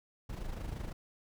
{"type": "noise with amplitude modulation", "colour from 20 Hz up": "brown", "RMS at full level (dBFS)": -37, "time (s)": [0.29, 0.93], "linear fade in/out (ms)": 10, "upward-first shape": "sine", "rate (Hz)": 25.6, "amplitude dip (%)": 60, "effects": []}